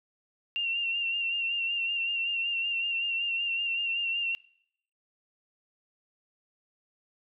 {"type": "tone with vibrato", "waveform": "sine", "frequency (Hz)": 2759, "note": "F7", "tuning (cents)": -22, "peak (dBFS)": -27, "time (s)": [0.56, 4.35], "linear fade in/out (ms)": 0, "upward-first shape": "sine", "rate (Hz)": 5.3, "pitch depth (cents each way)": 37, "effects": ["noise-tail reverb RT60 0.7 s tail -23 dB re dry"]}